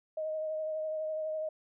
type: tone with vibrato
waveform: sine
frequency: 625 Hz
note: D#5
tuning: 8 cents sharp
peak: -32 dBFS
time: 0.17-1.49 s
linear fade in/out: 5 ms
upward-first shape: triangle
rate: 12 Hz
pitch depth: 23 cents each way
effects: none